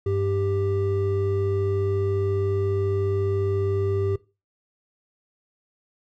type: tone pair together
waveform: triangle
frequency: 98.4 / 393.6 Hz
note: G2 / G4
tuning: +7 / +7 cents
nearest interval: 2 octaves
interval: 2400 cents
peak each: -22 dBFS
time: 0.06-4.16 s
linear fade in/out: 5 ms
effects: noise-tail reverb RT60 0.3 s tail -20 dB re dry